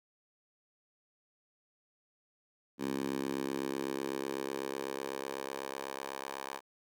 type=tone with high-pass filter sweep; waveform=10% pulse; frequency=68 Hz; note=C#2; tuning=33 cents flat; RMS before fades=-38 dBFS; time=2.78-6.61 s; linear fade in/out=50 ms; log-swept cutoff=250 to 720 Hz; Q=1.8; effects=none